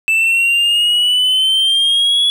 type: exponential sweep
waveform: triangle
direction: up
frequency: 2637 to 3391 Hz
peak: -9 dBFS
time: 0.08-2.3 s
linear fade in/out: 0 ms
effects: none